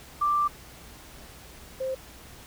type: tone pair in turn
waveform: sine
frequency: 1178 / 524.7 Hz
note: D6 / C5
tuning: +5 / +5 cents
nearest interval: octave + major second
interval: 1400 cents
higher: first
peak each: -21 / -27 dBFS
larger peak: first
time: 0.21-0.48 / 1.8-1.95 s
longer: first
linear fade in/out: 10 ms
effects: added 60 Hz sine -54 dBFS peak until 2.46 s + pink hiss -48 dBFS RMS until 2.46 s